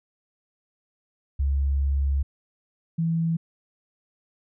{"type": "tone pair in turn", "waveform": "sine", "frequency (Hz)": [69.3, 164.82], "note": ["C#2", "E3"], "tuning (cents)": [0, 0], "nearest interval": "octave + minor third", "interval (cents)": 1500, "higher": "second", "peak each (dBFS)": [-20, -21], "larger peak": "first", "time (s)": [[1.39, 2.23], [2.98, 3.37]], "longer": "first", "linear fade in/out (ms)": 10, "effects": []}